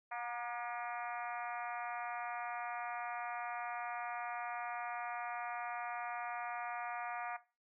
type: harmonic tone with a mistuned harmonic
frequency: 240 Hz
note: B3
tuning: 49 cents flat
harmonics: 3 / 4 / 5 / 6 / 7 / 8 / 9 / 10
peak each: -43 / -45 / -47 / -49 / -50 / -51 / -52 / -53 dBFS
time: 0.11-7.37 s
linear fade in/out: 10 ms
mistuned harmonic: 4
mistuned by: -27 cents
effects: noise-tail reverb RT60 0.3 s tail -17 dB re dry